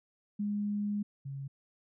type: tone pair in turn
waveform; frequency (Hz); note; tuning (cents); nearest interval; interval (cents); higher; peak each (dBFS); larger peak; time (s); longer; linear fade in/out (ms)
sine; 206.1 / 137.56; G#3 / C#3; -13 / -13; perfect fifth; 700; first; -30 / -37; first; 0.39-1.03 / 1.25-1.48; first; 10
effects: none